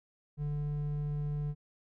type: tone pair together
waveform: triangle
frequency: 43.91 / 146.83 Hz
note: F1 / D3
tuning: +10 / 0 cents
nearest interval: octave + major sixth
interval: 2090 cents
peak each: -39 / -30 dBFS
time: 0.37-1.55 s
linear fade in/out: 50 ms
effects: none